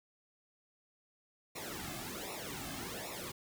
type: noise with flanger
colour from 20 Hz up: pink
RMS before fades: -43 dBFS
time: 1.55-3.32 s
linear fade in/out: 10 ms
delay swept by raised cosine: 0.63 to 2.13 ms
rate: 1.3 Hz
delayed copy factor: -0.9
effects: none